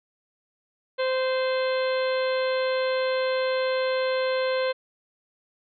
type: harmonic tone with a mistuned harmonic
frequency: 519 Hz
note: C5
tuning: 14 cents flat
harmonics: 1 / 2 / 3 / 4 / 5 / 6 / 7 / 8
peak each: -23 / -33 / -34 / -37 / -39 / -41 / -41 / -39 dBFS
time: 0.98-4.73 s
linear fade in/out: 20 ms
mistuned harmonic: 7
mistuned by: -71 cents
effects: none